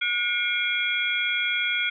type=tone cluster; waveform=sine; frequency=1448 / 2163 / 2374 / 3326 Hz; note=F#6 / C#7 / D7 / G#7; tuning=-38 / -43 / +18 / +2 cents; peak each=-28 dBFS; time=0.01-1.9 s; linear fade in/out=10 ms; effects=none